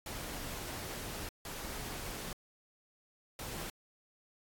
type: noise bursts at uneven times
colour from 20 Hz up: pink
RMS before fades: -42 dBFS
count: 3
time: 0.06-1.29 / 1.45-2.33 / 3.39-3.7 s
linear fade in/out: 2 ms
effects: AAC 64 kbps